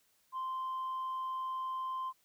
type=tone; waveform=sine; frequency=1042 Hz; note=C6; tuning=7 cents flat; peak=-33 dBFS; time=0.32-2.13 s; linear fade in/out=50 ms; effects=tanh soft clip ceiling -33 dBFS + white hiss -72 dBFS RMS until 2.24 s